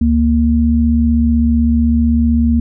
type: tone pair together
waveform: sine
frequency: 72.43 / 233.1 Hz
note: D2 / A#3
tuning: -23 / 0 cents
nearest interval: octave + minor sixth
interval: 2023 cents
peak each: -13 / -11 dBFS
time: 0.01-2.6 s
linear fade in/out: 5 ms
effects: none